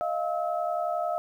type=tone cluster; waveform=sine; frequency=624 / 695 / 1292 Hz; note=D#5 / F5 / E6; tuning=+5 / -9 / -35 cents; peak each=-31 / -28 / -35 dBFS; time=0.01-1.18 s; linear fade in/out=0 ms; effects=10-bit